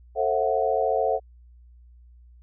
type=chord; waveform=sine; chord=F# half-diminished seventh; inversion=first; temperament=just; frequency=444 / 532.8 / 666 / 740 Hz; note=A4 / C5 / E5 / F#5; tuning=+16 / +31 / +18 / 0 cents; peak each=-26 dBFS; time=0.15-1.2 s; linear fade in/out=50 ms; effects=added 60 Hz sine -48 dBFS peak until 2.42 s